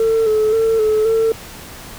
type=tone with vibrato; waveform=sine; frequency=440 Hz; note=A4; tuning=in tune; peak=-10 dBFS; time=0-1.32 s; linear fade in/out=2 ms; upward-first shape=square; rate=1.9 Hz; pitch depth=34 cents each way; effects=tanh soft clip ceiling -10 dBFS + pink hiss -35 dBFS RMS until 1.98 s